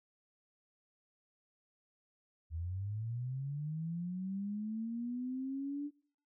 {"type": "linear sweep", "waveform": "sine", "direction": "up", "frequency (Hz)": [77.78, 293.7], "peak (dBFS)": -36, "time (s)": [2.5, 5.91], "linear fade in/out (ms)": 50, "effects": ["noise-tail reverb RT60 0.6 s tail -26 dB re dry"]}